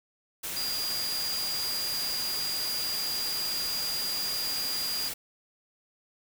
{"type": "tone in noise", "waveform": "sine", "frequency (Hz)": 4825, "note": "D8", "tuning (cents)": 46, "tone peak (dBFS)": -30, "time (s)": [0.56, 5.09], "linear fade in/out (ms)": 10, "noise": "white", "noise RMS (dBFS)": -35, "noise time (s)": [0.43, 5.14], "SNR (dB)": 2, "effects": []}